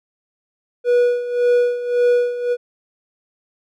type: tone with tremolo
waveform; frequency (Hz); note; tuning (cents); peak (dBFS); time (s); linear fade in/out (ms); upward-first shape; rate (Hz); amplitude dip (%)
triangle; 486.4; B4; -26; -9; 0.84-2.57; 50; sine; 1.8; 75
effects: none